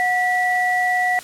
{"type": "tone pair together", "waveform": "sine", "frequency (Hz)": [729.9, 1953], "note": ["F#5", "B6"], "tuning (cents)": [-24, -20], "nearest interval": "octave + perfect fourth", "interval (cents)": 1704, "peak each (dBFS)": -19, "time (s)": [0, 1.19], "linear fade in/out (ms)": 0, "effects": ["white hiss -38 dBFS RMS until 1.23 s", "low-pass 11000 Hz 12 dB/octave"]}